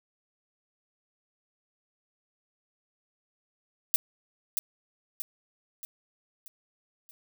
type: noise with echo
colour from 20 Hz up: violet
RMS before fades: -22 dBFS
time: 3.94-3.96 s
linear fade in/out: 0 ms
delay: 630 ms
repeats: 5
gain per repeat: -6 dB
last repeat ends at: 7.11 s
effects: none